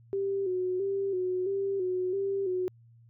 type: tone with vibrato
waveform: sine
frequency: 379.7 Hz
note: F#4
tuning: 45 cents sharp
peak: -27 dBFS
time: 0.13-2.68 s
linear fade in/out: 0 ms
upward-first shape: square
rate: 1.5 Hz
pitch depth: 60 cents each way
effects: added 116 Hz sine -54 dBFS peak until 3.09 s